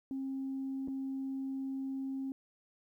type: tone with dropouts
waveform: sine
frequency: 268.3 Hz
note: C4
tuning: 44 cents sharp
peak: -34 dBFS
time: 0.11-2.32 s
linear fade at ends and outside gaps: 1 ms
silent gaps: 0.876-0.883 s
effects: tanh soft clip ceiling -31 dBFS + 12-bit